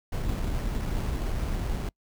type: noise with sample-and-hold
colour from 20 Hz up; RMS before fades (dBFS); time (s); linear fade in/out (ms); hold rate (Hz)
brown; -29; 0.12-1.89; 5; 3675
effects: noise-tail reverb RT60 0.1 s tail -26 dB re dry